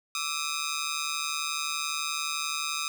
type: ring-modulated tone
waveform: 10% pulse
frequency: 1244.5 Hz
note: D#6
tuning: in tune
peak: -18 dBFS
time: 0.15-2.88 s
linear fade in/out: 0 ms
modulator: 75.8 Hz
effects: 10-bit